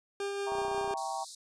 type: tone with tremolo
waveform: 40% pulse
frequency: 400 Hz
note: G4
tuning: 35 cents sharp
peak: -31 dBFS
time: 0.2-0.94 s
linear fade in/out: 2 ms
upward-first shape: sine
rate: 5.6 Hz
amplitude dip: 25%
type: chord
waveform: sine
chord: E diminished seventh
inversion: none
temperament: equal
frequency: 659.3 / 784 / 932.3 / 1108.7 Hz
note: E5 / G5 / Bb5 / Db6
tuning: 0 / 0 / 0 / 0 cents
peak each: -41 / -36 / -38 / -42 dBFS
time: 0.46-1.25 s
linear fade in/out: 20 ms
type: click train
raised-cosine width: 1 ms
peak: -29 dBFS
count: 13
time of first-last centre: 0.52-0.91 s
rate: 30.8 Hz
type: high-pass noise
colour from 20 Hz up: pink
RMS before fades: -45 dBFS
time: 0.97-1.35 s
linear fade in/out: 5 ms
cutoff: 3800 Hz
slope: 96 dB/octave
effects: resampled to 22050 Hz